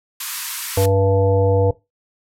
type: band-pass noise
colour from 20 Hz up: white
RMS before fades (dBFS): -28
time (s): 0.2-0.86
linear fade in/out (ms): 5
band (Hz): 920 to 15000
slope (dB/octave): 96
type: harmonic tone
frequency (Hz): 97.1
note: G2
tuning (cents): -16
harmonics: 1 / 3 / 5 / 7 / 9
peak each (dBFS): -16 / -26 / -16 / -27 / -28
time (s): 0.77-1.71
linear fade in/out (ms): 5
effects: noise-tail reverb RT60 0.2 s tail -18 dB re dry